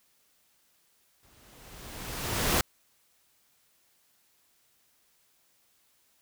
pink noise with exponential growth, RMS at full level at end -23 dBFS, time 1.23-2.61 s, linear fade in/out 2 ms, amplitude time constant 300 ms, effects white hiss -68 dBFS RMS until 6.21 s

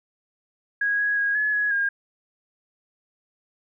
sine tone with pitch steps, 1650 / 1662 / 1643 / 1703 / 1677 / 1619 Hz, G#6 / G#6 / G#6 / G#6 / G#6 / G#6, -12 / +1 / -19 / +43 / +16 / -45 cents, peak -20 dBFS, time 0.81-1.89 s, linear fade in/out 5 ms, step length 180 ms, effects none

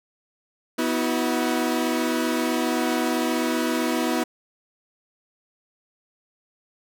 sawtooth chord, B suspended fourth, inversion none, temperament equal with one note detuned, 246.9 / 322.3 / 370 Hz, B3 / E4 / F#4, 0 / -39 / 0 cents, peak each -21 / -21 / -26 dBFS, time 0.78-4.24 s, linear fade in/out 10 ms, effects none

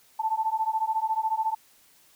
sine beating tone pair, 875 / 889 Hz, A5 / A5, -10 / +18 cents, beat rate 14 Hz, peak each -27 dBFS, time 0.19-1.55 s, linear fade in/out 10 ms, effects white hiss -59 dBFS RMS until 2.15 s

